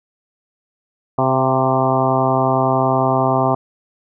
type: harmonic tone with a mistuned harmonic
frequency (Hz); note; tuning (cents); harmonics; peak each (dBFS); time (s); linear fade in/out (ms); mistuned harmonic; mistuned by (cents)
130.81; C3; 0; 1 / 2 / 3 / 4 / 5 / 6 / 7 / 8 / 9; -21 / -22 / -23 / -26 / -19 / -21 / -23 / -23 / -25; 1.18-3.55; 5; 5; +29
effects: none